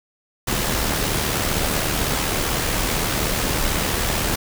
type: noise with amplitude modulation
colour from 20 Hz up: pink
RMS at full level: -20 dBFS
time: 0.47-4.36 s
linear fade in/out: 10 ms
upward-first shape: sine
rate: 75.8 Hz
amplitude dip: 40%
effects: none